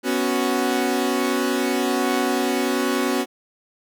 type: chord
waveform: sawtooth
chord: B suspended second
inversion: none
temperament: equal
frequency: 246.9 / 277.2 / 370 Hz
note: B3 / C#4 / F#4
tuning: 0 / 0 / 0 cents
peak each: -20 dBFS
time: 0.03-3.26 s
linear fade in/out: 50 ms
effects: none

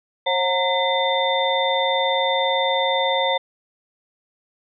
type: tone cluster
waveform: sine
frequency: 538 / 730 / 920 / 2026 / 3583 Hz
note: C5 / F#5 / A#5 / B6 / A7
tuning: +48 / -24 / -23 / +44 / +31 cents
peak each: -22 / -27 / -23 / -27 / -24 dBFS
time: 0.26-3.38 s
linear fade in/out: 10 ms
effects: none

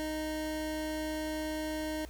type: tone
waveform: 25% pulse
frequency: 310 Hz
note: D#4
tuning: 6 cents flat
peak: -30 dBFS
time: 0-2.05 s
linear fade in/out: 0 ms
effects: added 60 Hz sine -45 dBFS peak until 2.09 s + pink hiss -56 dBFS RMS until 2.09 s

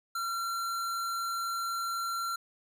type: tone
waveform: square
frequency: 1366 Hz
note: F6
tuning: 39 cents flat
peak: -32 dBFS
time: 0.15-2.36 s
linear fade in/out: 5 ms
effects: none

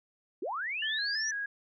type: linear sweep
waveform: sine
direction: up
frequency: 293.7 to 6000 Hz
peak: -32 dBFS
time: 0.42-1.31 s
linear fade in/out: 5 ms
type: tone with vibrato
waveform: sine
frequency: 1700 Hz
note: G#6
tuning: 40 cents sharp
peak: -32 dBFS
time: 0.82-1.46 s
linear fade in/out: 5 ms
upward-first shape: square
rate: 3 Hz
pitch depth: 54 cents each way
effects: none

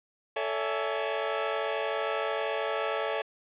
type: chord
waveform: sawtooth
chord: A major seventh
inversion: none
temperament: equal with one note detuned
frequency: 440 / 566.3 / 659.3 / 830.6 Hz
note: A4 / C#5 / E5 / G#5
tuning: 0 / +37 / 0 / 0 cents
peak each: -29 / -29 / -30 / -34 dBFS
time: 0.36-3.22 s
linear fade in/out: 5 ms
effects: resampled to 8000 Hz + 9-bit

